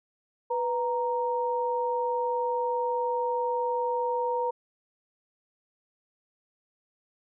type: tone pair together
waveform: sine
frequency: 493.9 / 932.4 Hz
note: B4 / A#5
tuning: 0 / 0 cents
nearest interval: major seventh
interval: 1100 cents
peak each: -28 / -28 dBFS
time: 0.5-4.51 s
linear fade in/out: 10 ms
effects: none